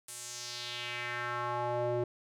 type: tone with band-pass filter sweep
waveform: square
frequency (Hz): 121.1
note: B2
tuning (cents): -34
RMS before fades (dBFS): -36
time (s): 0.08-2.04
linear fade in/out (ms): 5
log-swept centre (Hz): 9600 to 440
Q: 2.4
effects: none